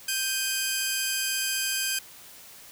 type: tone pair together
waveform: 10% pulse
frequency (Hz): 1571.4 / 2489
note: G6 / D#7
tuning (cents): +4 / 0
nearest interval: minor sixth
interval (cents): 796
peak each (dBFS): -20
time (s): 0.08-1.99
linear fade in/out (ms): 5
effects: white hiss -48 dBFS RMS until 2.71 s